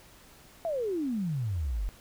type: exponential sweep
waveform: sine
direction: down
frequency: 692 to 42.47 Hz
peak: -28 dBFS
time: 0.65-1.89 s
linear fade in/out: 0 ms
effects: pink hiss -55 dBFS RMS until 2 s